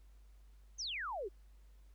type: exponential sweep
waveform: sine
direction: down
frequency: 6570 to 349.2 Hz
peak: -38 dBFS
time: 0.78-1.29 s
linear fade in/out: 20 ms
effects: added 50 Hz sine -57 dBFS peak until 1.94 s + pink hiss -75 dBFS RMS until 1.94 s